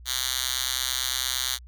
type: tone with high-pass filter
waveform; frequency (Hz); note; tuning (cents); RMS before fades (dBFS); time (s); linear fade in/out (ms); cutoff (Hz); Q
5% pulse; 128.9; C3; -26; -28; 0.05-1.59; 50; 3400; 1.1
effects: added 60 Hz sine -43 dBFS peak until 1.67 s